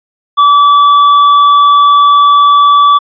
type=tone with tanh clipping; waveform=sine; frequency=1152 Hz; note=D6; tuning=34 cents flat; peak=-4 dBFS; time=0.37-2.99 s; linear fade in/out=20 ms; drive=8 dB; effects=resampled to 11025 Hz